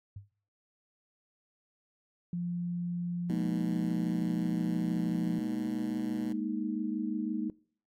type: tone with exponential decay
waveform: sine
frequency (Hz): 100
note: G2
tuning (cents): +35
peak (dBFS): -38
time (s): 0.16-0.32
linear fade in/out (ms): 5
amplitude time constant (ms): 34
type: tone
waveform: sine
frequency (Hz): 174.61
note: F3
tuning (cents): 0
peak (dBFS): -31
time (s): 2.33-5.39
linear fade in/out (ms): 2
type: tone with vibrato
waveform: 10% pulse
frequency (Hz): 123.4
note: B2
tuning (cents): -1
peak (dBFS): -36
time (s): 3.29-6.33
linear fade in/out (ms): 5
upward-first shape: sine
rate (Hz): 2.7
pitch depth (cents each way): 8
type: chord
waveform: sine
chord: Ab suspended second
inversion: none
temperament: just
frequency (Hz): 207.7 / 233.6 / 311.5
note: Ab3 / Bb3 / Eb4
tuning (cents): 0 / +4 / +2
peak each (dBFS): -35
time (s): 3.3-7.5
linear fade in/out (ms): 2
effects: noise-tail reverb RT60 0.5 s tail -23 dB re dry + AAC 64 kbps